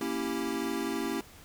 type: chord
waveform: square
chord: A# diminished seventh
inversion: none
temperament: equal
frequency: 233.1 / 277.2 / 329.6 / 392 Hz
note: A#3 / C#4 / E4 / G4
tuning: 0 / 0 / 0 / 0 cents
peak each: -38 / -36 / -36 / -37 dBFS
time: 0.01-1.21 s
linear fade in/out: 2 ms
effects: pink hiss -53 dBFS RMS until 1.44 s